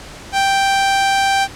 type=tone; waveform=sawtooth; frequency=784 Hz; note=G5; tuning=in tune; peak=-9 dBFS; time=0.32-1.48 s; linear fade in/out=50 ms; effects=pink hiss -35 dBFS RMS until 1.55 s + low-pass 8000 Hz 12 dB/octave